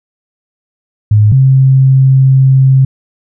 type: tone pair in turn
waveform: sine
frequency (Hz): 105.7 / 133.17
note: G#2 / C3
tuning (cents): +31 / +31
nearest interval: major third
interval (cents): 400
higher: second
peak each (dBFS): -3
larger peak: neither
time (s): 1.11-1.32 / 1.32-2.85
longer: second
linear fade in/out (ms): 5
effects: none